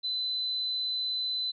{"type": "tone", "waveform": "sine", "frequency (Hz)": 4022, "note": "B7", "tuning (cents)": 31, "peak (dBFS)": -28, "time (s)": [0.03, 1.52], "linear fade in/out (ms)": 20, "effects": ["MP3 64 kbps"]}